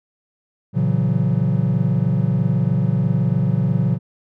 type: chord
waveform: triangle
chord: F# dominant seventh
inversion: first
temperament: just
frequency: 115.62 / 138.75 / 166.5 / 185 Hz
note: A#2 / C#3 / E3 / F#3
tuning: -14 / +2 / +18 / 0 cents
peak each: -19 / -18 / -20 / -20 dBFS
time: 0.73-3.99 s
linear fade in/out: 50 ms
effects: none